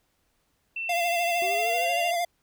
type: tone with pitch glide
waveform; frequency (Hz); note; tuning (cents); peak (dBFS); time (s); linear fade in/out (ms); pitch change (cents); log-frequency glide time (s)
sine; 2687 to 2771; E7 to F7; +33 to -14; -29; 0.76-2.11; 5; +53; 1.4-1.94
type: tone with vibrato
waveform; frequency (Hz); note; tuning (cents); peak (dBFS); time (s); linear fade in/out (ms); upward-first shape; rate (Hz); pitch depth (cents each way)
square; 692; F5; -16; -25; 0.89-2.25; 5; sine; 13; 39
type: noise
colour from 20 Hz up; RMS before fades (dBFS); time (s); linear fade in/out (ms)
violet; -43; 0.94-1.85; 10
type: exponential sweep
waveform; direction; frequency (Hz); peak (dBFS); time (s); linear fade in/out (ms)
triangle; up; 367 to 659.3; -32; 1.42-2.14; 0
effects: pink hiss -71 dBFS RMS until 2.42 s

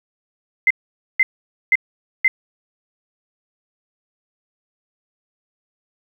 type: tone bursts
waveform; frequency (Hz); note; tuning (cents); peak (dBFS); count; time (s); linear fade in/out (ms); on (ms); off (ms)
sine; 2069; C7; -20; -10; 4; 0.67-2.28; 2; 35; 490
effects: 8-bit

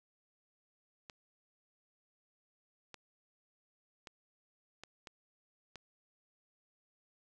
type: clicks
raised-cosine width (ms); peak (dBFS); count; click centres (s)
0.2; -30; 6; 1.098 / 2.943 / 4.072 / 4.836 / 5.072 / 5.757
effects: none

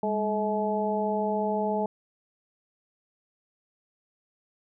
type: harmonic tone with a mistuned harmonic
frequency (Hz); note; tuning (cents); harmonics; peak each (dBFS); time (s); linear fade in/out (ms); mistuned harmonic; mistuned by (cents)
213.6; G#3; +49; 1 / 2 / 3 / 4; -30 / -30 / -30 / -30; 0.03-1.86; 2; 1; -79
effects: none

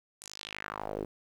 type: tone with band-pass filter sweep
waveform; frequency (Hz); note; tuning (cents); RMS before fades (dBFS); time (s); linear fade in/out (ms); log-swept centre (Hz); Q
sawtooth; 52; G#1; +3; -40; 0.21-1.05; 5; 8900 to 350; 2.9
effects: 10-bit

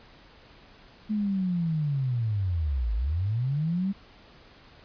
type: linear two-way sweep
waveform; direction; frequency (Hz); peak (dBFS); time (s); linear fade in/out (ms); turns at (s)
sine; down then up; 216.7 to 50.8 to 201.1; -24; 1.09-3.93; 20; 2.94
effects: pink hiss -53 dBFS RMS until 4.84 s + resampled to 11025 Hz

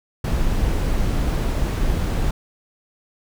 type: noise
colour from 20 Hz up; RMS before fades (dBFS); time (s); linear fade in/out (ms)
brown; -20; 0.24-2.31; 5
effects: none

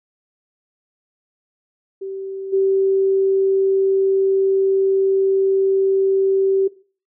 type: tone with level steps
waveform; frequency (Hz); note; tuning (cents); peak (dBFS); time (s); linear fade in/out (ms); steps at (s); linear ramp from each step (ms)
sine; 386.9; G4; -23; -25 / -13; 2.01-6.68; 10; 2.52; 20
effects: noise-tail reverb RT60 0.4 s tail -19 dB re dry

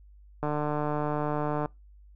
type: click train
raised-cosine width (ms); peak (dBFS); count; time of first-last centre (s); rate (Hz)
1; -16; 184; 0.43-1.658; 149
effects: noise-tail reverb RT60 0.2 s tail -24 dB re dry + added 50 Hz sine -50 dBFS peak until 2.15 s

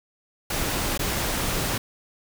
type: noise with dropouts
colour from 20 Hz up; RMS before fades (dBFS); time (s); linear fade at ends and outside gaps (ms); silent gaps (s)
pink; -26; 0.5-1.78; 5; 0.977-0.992
effects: none

